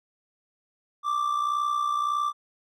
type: tone with amplitude modulation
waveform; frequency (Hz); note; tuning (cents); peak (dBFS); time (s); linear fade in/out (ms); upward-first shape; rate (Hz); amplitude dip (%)
triangle; 1174.7; D6; 0; -19; 1.03-2.33; 50; sine; 61.7; 60
effects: none